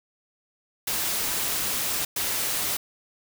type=noise bursts at uneven times; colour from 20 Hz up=white; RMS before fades=-27 dBFS; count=2; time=0.87-2.05 / 2.16-2.77 s; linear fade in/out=5 ms; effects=none